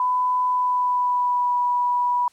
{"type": "tone with pitch glide", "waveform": "sine", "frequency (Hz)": [1000, 978.9], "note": ["B5", "B5"], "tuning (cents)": [21, -16], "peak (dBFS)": -18, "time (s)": [0, 2.28], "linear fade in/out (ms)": 2, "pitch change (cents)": -37, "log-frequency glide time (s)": [0.45, 1.57], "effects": ["white hiss -59 dBFS RMS until 2.32 s", "low-pass 9000 Hz 12 dB/octave"]}